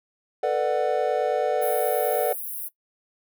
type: chord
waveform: triangle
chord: B minor seventh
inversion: third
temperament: just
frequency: 444.5 / 493.9 / 592.7 / 740.8 Hz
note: A4 / B4 / D5 / F#5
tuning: +18 / 0 / +16 / +2 cents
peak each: -24 dBFS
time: 0.43-2.33 s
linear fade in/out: 5 ms
type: high-pass noise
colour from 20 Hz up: white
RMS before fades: -33 dBFS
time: 1.61-2.69 s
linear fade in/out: 20 ms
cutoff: 9600 Hz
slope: 96 dB/octave
effects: noise-tail reverb RT60 0.1 s tail -17 dB re dry